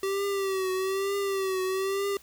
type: tone with vibrato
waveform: square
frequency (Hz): 386.6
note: G4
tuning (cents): -24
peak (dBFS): -27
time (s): 0.03-2.17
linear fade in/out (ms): 2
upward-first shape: triangle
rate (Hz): 1.1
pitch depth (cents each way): 67
effects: added 60 Hz sine -61 dBFS peak until 2.22 s + white hiss -55 dBFS RMS until 2.22 s